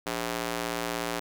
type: tone with high-pass filter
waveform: square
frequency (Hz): 58.27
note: A#1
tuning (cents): 0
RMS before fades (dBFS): -32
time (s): 0.06-1.2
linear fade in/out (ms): 10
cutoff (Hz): 360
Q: 0.58
effects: none